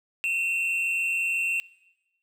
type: tone pair together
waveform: triangle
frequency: 2543 / 2723 Hz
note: D#7 / F7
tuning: +37 / -44 cents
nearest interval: minor second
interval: 119 cents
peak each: -30 / -23 dBFS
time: 0.24-1.6 s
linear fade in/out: 0 ms
effects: noise-tail reverb RT60 1.0 s tail -20 dB re dry